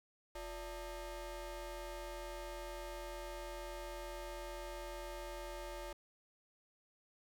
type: ring-modulated tone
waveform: 25% pulse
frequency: 311.1 Hz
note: D#4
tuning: in tune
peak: -37 dBFS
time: 0.35-5.93 s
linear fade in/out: 5 ms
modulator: 270 Hz
effects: none